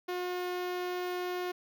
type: tone with notch filter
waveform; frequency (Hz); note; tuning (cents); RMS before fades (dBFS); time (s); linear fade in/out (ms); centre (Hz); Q
sawtooth; 359.7; F#4; -49; -35; 0.08-1.52; 10; 8300; 0.73
effects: none